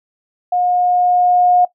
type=tone with level ramp; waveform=sine; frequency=718 Hz; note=F5; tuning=48 cents sharp; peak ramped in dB=-13 to -8 dBFS; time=0.52-1.65 s; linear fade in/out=5 ms; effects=noise-tail reverb RT60 0.1 s tail -17 dB re dry